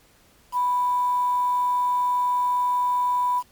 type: tone with quantisation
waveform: sine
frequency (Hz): 987.8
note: B5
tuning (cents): 0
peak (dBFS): -19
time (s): 0.52-3.43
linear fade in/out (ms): 50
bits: 7
effects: pink hiss -57 dBFS RMS until 3.51 s + MP3 96 kbps